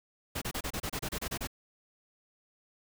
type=noise bursts; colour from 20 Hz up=pink; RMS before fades=-35 dBFS; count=12; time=0.35-1.473 s; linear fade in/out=10 ms; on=67 ms; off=29 ms; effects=none